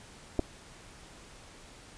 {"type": "clicks", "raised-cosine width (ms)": 2, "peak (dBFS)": -15, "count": 2, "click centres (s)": [0.392, 0.395], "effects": ["pink hiss -52 dBFS RMS until 1.97 s", "resampled to 22050 Hz"]}